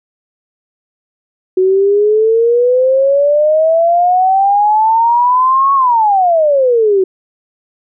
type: exponential two-way sweep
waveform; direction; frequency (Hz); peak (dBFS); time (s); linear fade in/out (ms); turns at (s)
sine; up then down; 368.8 to 1113 to 368.8; -7; 1.57-7.04; 5; 5.74
effects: none